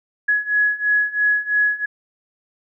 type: beating tone pair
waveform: sine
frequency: 1681 / 1684 Hz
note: G#6 / G#6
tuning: +20 / +24 cents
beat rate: 3 Hz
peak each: -20 / -18 dBFS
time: 0.28-1.86 s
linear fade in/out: 10 ms
effects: none